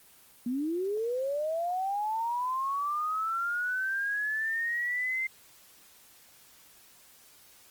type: linear sweep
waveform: sine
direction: up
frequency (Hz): 233.1 to 2093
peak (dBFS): -28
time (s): 0.46-5.27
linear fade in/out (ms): 5
effects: white hiss -57 dBFS RMS until 7.7 s + Opus 24 kbps